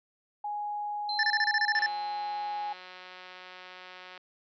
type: tone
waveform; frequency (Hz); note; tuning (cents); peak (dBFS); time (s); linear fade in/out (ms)
sine; 830.6; G#5; 0; -31; 0.44-2.73; 5
type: tone with exponential decay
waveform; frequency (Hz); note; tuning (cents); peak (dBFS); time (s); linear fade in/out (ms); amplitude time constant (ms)
sine; 4102; C8; -35; -31; 1.09-3.67; 2; 560
type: tone bursts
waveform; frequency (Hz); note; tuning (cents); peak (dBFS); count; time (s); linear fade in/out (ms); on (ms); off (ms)
square; 1767; A6; +7; -24; 10; 1.19-1.862; 2; 42; 28
type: click train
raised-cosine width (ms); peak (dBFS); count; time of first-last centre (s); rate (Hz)
0.3; -30; 445; 1.75-4.176; 183
effects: high-pass 400 Hz 12 dB/octave + resampled to 16000 Hz